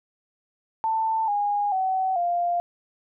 sine tone with pitch steps, 889 / 819.9 / 756.2 / 697.5 Hz, A5 / G#5 / F#5 / F5, +18 / -22 / +38 / -2 cents, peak -21 dBFS, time 0.84-2.6 s, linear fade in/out 0 ms, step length 440 ms, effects none

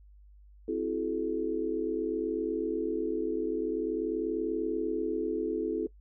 sine chord, F# half-diminished seventh, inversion second, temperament equal with one note detuned, 261.6 / 329.6 / 370 / 430.2 Hz, C4 / E4 / F#4 / A4, 0 / 0 / 0 / -39 cents, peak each -37 / -32 / -37 / -32 dBFS, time 0.68-5.87 s, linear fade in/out 5 ms, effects noise-tail reverb RT60 0.1 s tail -20 dB re dry + added 50 Hz sine -52 dBFS peak until 6 s

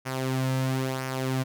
sawtooth tone with flanger, 131.1 Hz, C3, 4 cents sharp, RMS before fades -28 dBFS, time 0.05-1.44 s, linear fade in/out 20 ms, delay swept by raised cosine 0.25 to 2.75 ms, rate 1 Hz, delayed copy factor -0.55, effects none

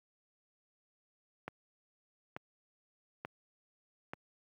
click train, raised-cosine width 0.5 ms, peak -25 dBFS, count 4, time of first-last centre 1.48-4.135 s, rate 1.13 Hz, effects high-pass 100 Hz 12 dB/octave + 11-bit

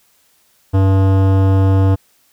sine tone with hard clipping, 96.2 Hz, G2, 32 cents flat, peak -11 dBFS, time 0.73-1.96 s, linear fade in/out 20 ms, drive 17 dB, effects white hiss -56 dBFS RMS until 2.32 s

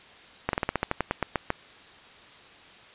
slowing click train, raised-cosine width 0.5 ms, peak -9 dBFS, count 13, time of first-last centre 0.49-1.504 s, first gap 42 ms, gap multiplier 1.12, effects white hiss -50 dBFS RMS until 2.94 s + resampled to 8000 Hz

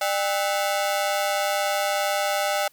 sawtooth ring-modulated tone, 698.5 Hz, F5, in tune, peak -15 dBFS, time 0.01-2.68 s, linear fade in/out 5 ms, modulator 99 Hz, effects white hiss -59 dBFS RMS until 2.72 s

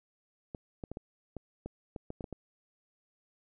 clicks, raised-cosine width 2 ms, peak -26 dBFS, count 11, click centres 0.548 / 0.838 / 0.916 / 0.971 / 1.367 / 1.66 / 1.962 / 2.104 / 2.208 / 2.242 / 2.327 s, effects none

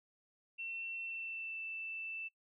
sine tone with pitch glide, 2702 to 2656 Hz, E7 to E7, +42 to +12 cents, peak -40 dBFS, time 0.58-2.29 s, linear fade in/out 20 ms, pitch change -30 cents, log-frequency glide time 0.99-1.61 s, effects noise-tail reverb RT60 0.1 s tail -23 dB re dry

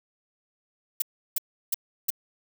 violet noise bursts, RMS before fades -24 dBFS, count 4, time 1-2.104 s, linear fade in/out 5 ms, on 21 ms, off 340 ms, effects none

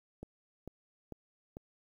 click train, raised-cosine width 2 ms, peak -30 dBFS, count 4, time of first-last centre 0.23-1.569 s, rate 2.24 Hz, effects 10-bit

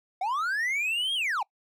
triangle linear two-way sweep, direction up then down, 715 to 3295 to 737 Hz, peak -24 dBFS, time 0.21-1.43 s, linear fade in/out 5 ms, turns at 1.14 s, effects noise-tail reverb RT60 0.1 s tail -24 dB re dry

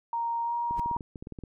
sine tone with pitch glide, 932.3 to 944.8 Hz, A#5 to A#5, 0 to +23 cents, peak -27 dBFS, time 0.13-0.97 s, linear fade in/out 2 ms, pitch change +23 cents, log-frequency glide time 0.43-0.54 s
clicks, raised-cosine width 3 ms, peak -27 dBFS, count 12, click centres 0.71 / 0.795 / 0.86 / 0.913 / 0.964 / 1.008 / 1.158 / 1.225 / 1.271 / 1.323 / 1.388 / 1.437 s
brown noise with exponential growth, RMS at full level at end -32 dBFS, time 0.71-0.8 s, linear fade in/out 2 ms, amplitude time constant 18 ms
effects none

